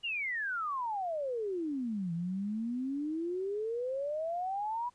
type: exponential two-way sweep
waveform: sine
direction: down then up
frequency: 2908 to 164.81 to 990 Hz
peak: -32 dBFS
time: 0.03-4.9 s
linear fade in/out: 20 ms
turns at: 2.13 s
effects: pink hiss -68 dBFS RMS until 4.94 s + resampled to 22050 Hz